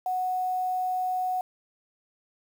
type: tone with quantisation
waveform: sine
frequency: 738 Hz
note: F#5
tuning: 5 cents flat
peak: -25 dBFS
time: 0.06-1.41 s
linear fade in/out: 2 ms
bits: 8
effects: none